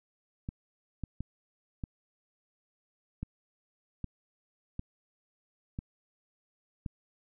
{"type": "clicks", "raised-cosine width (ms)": 5, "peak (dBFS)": -23, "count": 9, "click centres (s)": [0.489, 1.037, 1.206, 1.838, 3.23, 4.043, 4.794, 5.789, 6.862], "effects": []}